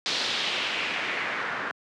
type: noise with low-pass filter sweep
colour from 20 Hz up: white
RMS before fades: -29 dBFS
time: 0.06-1.71 s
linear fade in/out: 0 ms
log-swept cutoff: 4400 to 1500 Hz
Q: 2.1
effects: high-pass 200 Hz 12 dB/octave + low-pass 7000 Hz 12 dB/octave